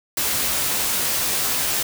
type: noise with comb filter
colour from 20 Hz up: white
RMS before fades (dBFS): -22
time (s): 0.17-1.83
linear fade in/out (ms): 5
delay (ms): 14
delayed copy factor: +0.5
effects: none